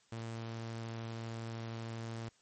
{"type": "tone", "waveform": "sawtooth", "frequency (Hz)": 114.1, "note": "A#2", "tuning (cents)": -37, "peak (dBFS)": -36, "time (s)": [0.12, 2.29], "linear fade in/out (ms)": 5, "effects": ["white hiss -69 dBFS RMS until 2.41 s", "MP3 32 kbps"]}